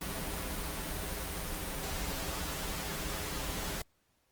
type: noise with comb filter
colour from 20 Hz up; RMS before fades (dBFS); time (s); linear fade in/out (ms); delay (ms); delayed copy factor
pink; -37; 0.01-3.82; 5; 8.5; -1
effects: pink hiss -74 dBFS RMS until 4.31 s + Opus 32 kbps